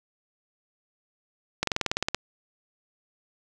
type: slowing click train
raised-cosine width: 0.2 ms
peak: -7 dBFS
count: 11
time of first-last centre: 1.63-2.146 s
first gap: 43 ms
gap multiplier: 1.04
effects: none